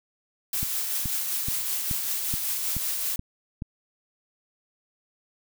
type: noise with tremolo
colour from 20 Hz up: blue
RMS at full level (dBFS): -27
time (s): 0.53-3.16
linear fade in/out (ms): 2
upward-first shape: triangle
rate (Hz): 5.2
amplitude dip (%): 35
type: click train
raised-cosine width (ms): 5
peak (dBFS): -19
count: 8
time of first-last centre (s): 0.63-3.621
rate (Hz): 2.34
effects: none